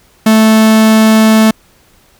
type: tone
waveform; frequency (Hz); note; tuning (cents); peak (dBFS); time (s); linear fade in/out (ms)
45% pulse; 219.4; A3; -5; -4; 0.26-1.51; 5
effects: pink hiss -48 dBFS RMS until 2.19 s